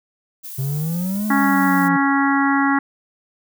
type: noise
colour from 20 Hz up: violet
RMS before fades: -33 dBFS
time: 0.43-1.89 s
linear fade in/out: 20 ms
type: exponential two-way sweep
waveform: triangle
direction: up then down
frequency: 130.81 to 213.8 to 172.5 Hz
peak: -18 dBFS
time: 0.58-1.97 s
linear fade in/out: 10 ms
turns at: 1.26 s
type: harmonic tone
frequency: 277.2 Hz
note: C#4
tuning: in tune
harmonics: 1 / 3 / 4 / 5 / 6 / 7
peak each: -17 / -22 / -23 / -24 / -25 / -25 dBFS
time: 1.3-2.79 s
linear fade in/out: 5 ms
effects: none